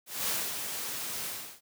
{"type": "noise with ADSR envelope", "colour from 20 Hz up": "white", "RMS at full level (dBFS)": -30, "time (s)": [0.06, 1.61], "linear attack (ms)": 220, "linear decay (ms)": 240, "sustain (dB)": -6, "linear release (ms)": 350, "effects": ["high-pass 100 Hz 12 dB/octave"]}